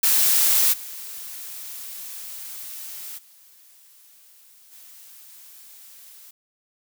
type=noise with level steps; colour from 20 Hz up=blue; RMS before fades=-18 / -36 / -52 / -46 dBFS; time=0.03-6.31 s; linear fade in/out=5 ms; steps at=0.72 / 3.17 / 4.71 s; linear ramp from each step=20 ms; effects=none